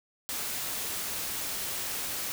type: noise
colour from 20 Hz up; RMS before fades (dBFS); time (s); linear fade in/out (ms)
white; -34; 0.29-2.32; 0
effects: none